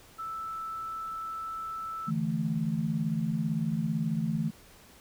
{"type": "tone", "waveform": "sine", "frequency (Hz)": 1318.5, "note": "E6", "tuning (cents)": 0, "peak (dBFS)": -34, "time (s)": [0.18, 2.11], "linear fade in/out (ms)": 20}
{"type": "chord", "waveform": "sine", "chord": "D suspended second", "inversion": "none", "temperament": "equal", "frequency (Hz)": [146.83, 164.81, 220], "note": ["D3", "E3", "A3"], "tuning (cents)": [0, 0, 0], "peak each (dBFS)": [-34, -30, -31], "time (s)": [2.07, 4.51], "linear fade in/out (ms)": 20}
{"effects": ["pink hiss -55 dBFS RMS until 5 s"]}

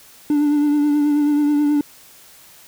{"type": "tone with vibrato", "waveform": "triangle", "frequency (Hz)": 293.7, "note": "D4", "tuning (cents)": 0, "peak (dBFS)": -11, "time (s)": [0.3, 1.81], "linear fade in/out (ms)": 2, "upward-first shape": "triangle", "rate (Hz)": 9.3, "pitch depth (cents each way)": 35, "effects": ["tanh soft clip ceiling -7 dBFS", "white hiss -46 dBFS RMS until 2.67 s"]}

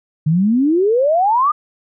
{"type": "exponential sweep", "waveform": "sine", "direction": "up", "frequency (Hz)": [148, 1245], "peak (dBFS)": -11, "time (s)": [0.26, 1.52], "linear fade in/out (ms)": 10, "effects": []}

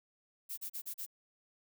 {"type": "noise bursts", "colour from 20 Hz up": "violet", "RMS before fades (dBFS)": -41, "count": 5, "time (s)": [0.49, 1.064], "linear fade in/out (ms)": 20, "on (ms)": 86, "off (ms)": 36, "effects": []}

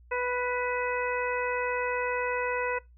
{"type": "harmonic tone with a mistuned harmonic", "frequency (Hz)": 493.9, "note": "B4", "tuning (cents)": 0, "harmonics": [1, 2, 3, 4, 5], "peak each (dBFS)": [-30, -33, -35, -36, -37], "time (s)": [0.11, 2.79], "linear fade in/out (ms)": 10, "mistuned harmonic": 5, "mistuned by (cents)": 49, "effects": ["noise-tail reverb RT60 0.2 s tail -22 dB re dry", "added 60 Hz sine -52 dBFS peak until 2.97 s"]}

